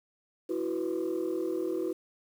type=chord; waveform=sine; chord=E suspended second; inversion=none; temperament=equal; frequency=329.6 / 370 / 493.9 Hz; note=E4 / F#4 / B4; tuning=0 / 0 / 0 cents; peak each=-31 / -31 / -35 dBFS; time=0.49-1.93 s; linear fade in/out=10 ms; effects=tanh soft clip ceiling -24 dBFS + 9-bit